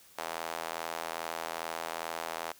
sawtooth tone with high-pass filter, 82.41 Hz, E2, in tune, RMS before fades -38 dBFS, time 0.18-2.52 s, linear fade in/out 5 ms, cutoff 730 Hz, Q 1.5, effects white hiss -58 dBFS RMS until 2.59 s

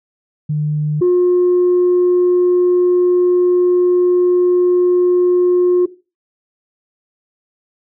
sine tone pair in turn, 150.5 / 358 Hz, D3 / F4, +43 / +43 cents, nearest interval octave + minor third, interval 1500 cents, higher second, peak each -14 / -7 dBFS, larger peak second, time 0.49-1.01 / 1.01-5.86 s, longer second, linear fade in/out 10 ms, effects noise-tail reverb RT60 0.3 s tail -17 dB re dry + tanh soft clip ceiling -7 dBFS

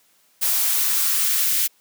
blue noise with high-pass filter sweep, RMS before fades -20 dBFS, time 0.41-1.68 s, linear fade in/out 20 ms, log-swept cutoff 600 to 2000 Hz, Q 1.2, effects white hiss -60 dBFS RMS until 1.8 s + high-pass 150 Hz 12 dB/octave

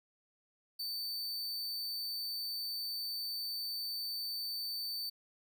45% pulse tone, 4555 Hz, C#8, 46 cents sharp, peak -36 dBFS, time 0.79-5.1 s, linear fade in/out 10 ms, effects none

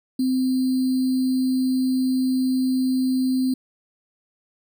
sine tone with sample-and-hold, 258.7 Hz, C4, 19 cents flat, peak -18 dBFS, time 0.19-3.54 s, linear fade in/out 5 ms, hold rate 4410 Hz, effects none

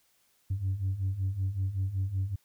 sine beating tone pair, 92.6 / 97.9 Hz, F#2 / G2, +2 / -2 cents, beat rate 5.3 Hz, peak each -32 / -28 dBFS, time 0.5-2.36 s, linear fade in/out 10 ms, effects tanh soft clip ceiling -24 dBFS + white hiss -69 dBFS RMS until 2.44 s

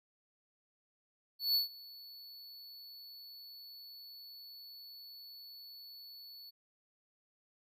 square tone with ADSR envelope, 4435 Hz, C#8, in tune, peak -27 dBFS, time 1.39-6.51 s, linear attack 160 ms, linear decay 130 ms, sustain -23 dB, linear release 20 ms, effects none

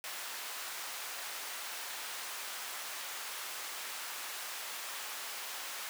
pink high-pass noise, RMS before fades -42 dBFS, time 0.04-5.89 s, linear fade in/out 0 ms, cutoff 990 Hz, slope 12 dB/octave, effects none

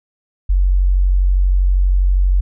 sine tone, 46.25 Hz, F#1, in tune, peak -10 dBFS, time 0.49-2.41 s, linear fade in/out 10 ms, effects none

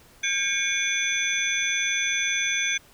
sine tone cluster, 1605 / 2213 / 2395 / 3439 / 6120 Hz, G6 / C#7 / D7 / A7 / G8, +40 / -3 / +33 / -40 / -42 cents, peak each -29 dBFS, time 0.23-2.78 s, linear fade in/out 10 ms, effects pink hiss -54 dBFS RMS until 2.93 s

